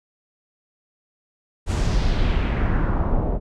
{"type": "noise with low-pass filter sweep", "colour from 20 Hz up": "brown", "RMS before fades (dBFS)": -20, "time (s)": [1.66, 3.4], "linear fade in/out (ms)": 50, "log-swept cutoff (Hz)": [8600, 620], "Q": 1.8, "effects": []}